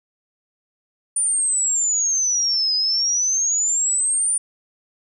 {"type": "exponential two-way sweep", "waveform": "sine", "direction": "down then up", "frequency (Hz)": [9370, 4978, 9370], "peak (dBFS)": -17, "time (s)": [1.16, 4.38], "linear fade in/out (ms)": 5, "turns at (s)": 2.75, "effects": []}